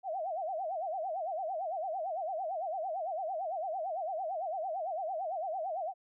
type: tone with vibrato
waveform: sine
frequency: 698 Hz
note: F5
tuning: 1 cent flat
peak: -33 dBFS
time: 0.03-5.94 s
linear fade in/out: 50 ms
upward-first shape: sine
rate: 8.9 Hz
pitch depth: 210 cents each way
effects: none